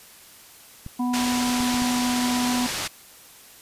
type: clicks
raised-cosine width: 5 ms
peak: -23 dBFS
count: 4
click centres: 0.864 / 1.605 / 1.743 / 1.821 s
type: harmonic tone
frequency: 246.9 Hz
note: B3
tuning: in tune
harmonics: 1 / 3 / 4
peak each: -22 / -33 / -32 dBFS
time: 0.99-2.67 s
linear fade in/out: 10 ms
type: low-pass noise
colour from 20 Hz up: white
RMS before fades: -29 dBFS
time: 1.13-2.88 s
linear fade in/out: 10 ms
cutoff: 6600 Hz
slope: 12 dB/octave
effects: white hiss -48 dBFS RMS until 3.61 s + resampled to 32000 Hz